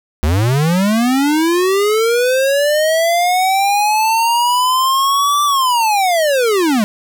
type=linear two-way sweep; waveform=square; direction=up then down; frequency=69.2 to 1174.7 to 198.6 Hz; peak=-12 dBFS; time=0.23-6.84 s; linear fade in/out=0 ms; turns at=5.44 s; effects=none